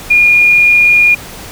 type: tone with frequency modulation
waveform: sine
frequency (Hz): 2428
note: D#7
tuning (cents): -43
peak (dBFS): -4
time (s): 0.1-1.15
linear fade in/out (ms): 10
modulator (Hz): 25.8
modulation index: 0.27
effects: pink hiss -29 dBFS RMS until 1.51 s